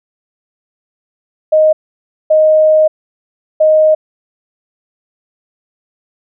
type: tone bursts at uneven times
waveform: sine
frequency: 622.3 Hz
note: D#5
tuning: in tune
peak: -5 dBFS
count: 3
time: 1.52-1.73 / 2.3-2.88 / 3.6-3.95 s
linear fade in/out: 10 ms
effects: none